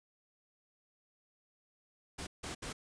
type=noise bursts at uneven times; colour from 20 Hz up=pink; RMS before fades=-42 dBFS; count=3; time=2.18-2.27 / 2.43-2.55 / 2.62-2.73 s; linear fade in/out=10 ms; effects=resampled to 22050 Hz